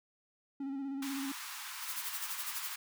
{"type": "tone with vibrato", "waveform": "triangle", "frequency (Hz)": 274, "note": "C#4", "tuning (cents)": -20, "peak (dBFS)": -34, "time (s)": [0.6, 1.32], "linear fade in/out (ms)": 5, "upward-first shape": "square", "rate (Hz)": 16, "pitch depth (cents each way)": 31}
{"type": "high-pass noise", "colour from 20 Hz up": "pink", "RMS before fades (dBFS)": -44, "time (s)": [1.02, 2.76], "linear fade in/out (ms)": 5, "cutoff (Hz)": 930, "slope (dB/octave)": 48}
{"type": "noise with tremolo", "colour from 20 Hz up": "blue", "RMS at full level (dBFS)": -38, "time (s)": [1.8, 2.76], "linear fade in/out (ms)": 50, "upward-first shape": "sine", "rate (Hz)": 12, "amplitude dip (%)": 80}
{"effects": []}